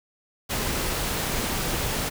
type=noise; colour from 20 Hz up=pink; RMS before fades=-27 dBFS; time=0.49-2.1 s; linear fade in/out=20 ms; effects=none

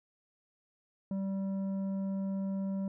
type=tone with tanh clipping; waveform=sine; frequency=194 Hz; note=G3; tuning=18 cents flat; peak=-33 dBFS; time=1.11-2.88 s; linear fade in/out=2 ms; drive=8 dB; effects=none

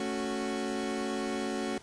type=chord; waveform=30% pulse; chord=F# minor; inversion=first; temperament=equal; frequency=220 / 277.2 / 370 Hz; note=A3 / C#4 / F#4; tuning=0 / 0 / 0 cents; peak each=-33 dBFS; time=0-1.78 s; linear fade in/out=2 ms; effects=pink hiss -54 dBFS RMS until 1.82 s + resampled to 22050 Hz

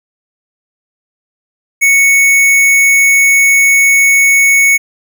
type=tone; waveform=square; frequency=2217 Hz; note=C#7; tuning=in tune; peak=-6 dBFS; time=1.81-4.78 s; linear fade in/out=20 ms; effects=none

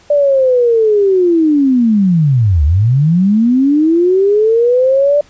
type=linear two-way sweep; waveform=sine; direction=down then up; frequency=591 to 69.3 to 591 Hz; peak=-7 dBFS; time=0.1-5.21 s; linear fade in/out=5 ms; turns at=2.64 s; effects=pink hiss -46 dBFS RMS until 5.29 s + resampled to 16000 Hz

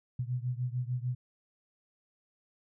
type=beating tone pair; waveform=sine; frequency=122.2 / 128.9 Hz; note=B2 / C3; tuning=-18 / -26 cents; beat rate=6.7 Hz; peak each=-33 / -35 dBFS; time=0.19-1.15 s; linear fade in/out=5 ms; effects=none

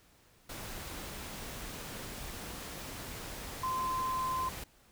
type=tone in noise; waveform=sine; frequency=1036 Hz; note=C6; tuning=17 cents flat; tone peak=-31 dBFS; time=3.63-4.49 s; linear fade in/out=5 ms; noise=pink; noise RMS=-43 dBFS; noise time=0.49-4.64 s; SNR=+9 dB; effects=pink hiss -64 dBFS RMS until 4.91 s

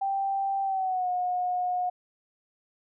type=tone with pitch glide; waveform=sine; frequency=784 to 723.1 Hz; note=G5 to F#5; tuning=0 to -40 cents; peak=-25 dBFS; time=0.01-1.9 s; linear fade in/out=10 ms; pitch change=-140 cents; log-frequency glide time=0.63-1.09 s; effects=none

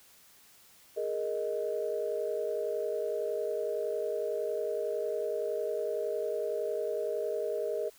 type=chord; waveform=sine; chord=Ab suspended second; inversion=none; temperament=equal; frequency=415.3 / 466.2 / 622.3 Hz; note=Ab4 / Bb4 / Eb5; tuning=0 / 0 / 0 cents; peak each=-34 dBFS; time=0.96-7.9 s; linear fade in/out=20 ms; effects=tanh soft clip ceiling -20 dBFS + white hiss -59 dBFS RMS until 7.98 s

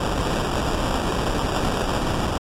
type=noise with sample-and-hold; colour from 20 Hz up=pink; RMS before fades=-23 dBFS; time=0-2.38 s; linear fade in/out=5 ms; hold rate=2100 Hz; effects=low-pass 9000 Hz 12 dB/octave + AAC 64 kbps

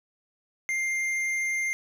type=tone with tanh clipping; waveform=sine; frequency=2104 Hz; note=C7; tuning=9 cents sharp; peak=-27 dBFS; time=0.69-1.73 s; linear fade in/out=0 ms; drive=10 dB; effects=none

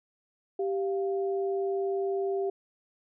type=tone pair together; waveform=sine; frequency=391.4 / 696 Hz; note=G4 / F5; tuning=-3 / -6 cents; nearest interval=minor seventh; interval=997 cents; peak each=-27 / -36 dBFS; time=0.59-2.5 s; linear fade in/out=5 ms; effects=none

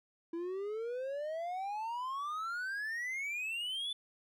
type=exponential sweep; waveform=triangle; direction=up; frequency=329.8 to 3518 Hz; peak=-34 dBFS; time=0.33-3.93 s; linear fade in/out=5 ms; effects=none

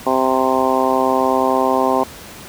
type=harmonic tone; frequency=130.81 Hz; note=C3; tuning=in tune; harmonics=2 / 3 / 4 / 5 / 6 / 7 / 8; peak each=-21 / -21 / -21 / -21 / -21 / -21 / -21 dBFS; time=0.06-2.04 s; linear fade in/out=10 ms; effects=pink hiss -36 dBFS RMS until 2.48 s + high-pass 60 Hz 12 dB/octave

